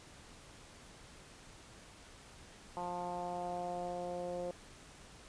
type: tone with low-pass filter sweep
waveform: 10% pulse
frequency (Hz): 176.9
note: F3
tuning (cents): +23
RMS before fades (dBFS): -40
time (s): 2.77-4.51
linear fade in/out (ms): 0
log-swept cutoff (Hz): 910 to 550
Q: 3.9
effects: pink hiss -56 dBFS RMS until 5.28 s + resampled to 22050 Hz